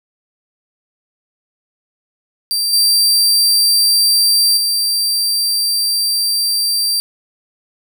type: tone with level steps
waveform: sawtooth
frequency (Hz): 4699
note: D8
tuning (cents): 0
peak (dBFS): -12 / -7 / -11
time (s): 2.51-7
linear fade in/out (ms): 0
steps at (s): 2.73 / 4.57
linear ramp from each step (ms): 2
effects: none